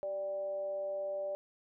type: tone with frequency modulation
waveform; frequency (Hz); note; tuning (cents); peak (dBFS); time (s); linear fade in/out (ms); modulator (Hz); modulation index
sine; 587.3; D5; 0; -34; 0.03-1.35; 0; 203; 0.3
effects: none